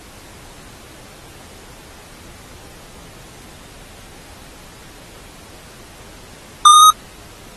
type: tone with pitch steps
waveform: square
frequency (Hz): 1209 / 1231.6 / 1254.5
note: D6 / D#6 / D#6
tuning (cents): +50 / -18 / +14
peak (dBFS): -5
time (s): 6.65-6.905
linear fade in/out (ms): 5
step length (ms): 85
effects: pink hiss -41 dBFS RMS until 7.56 s + AAC 32 kbps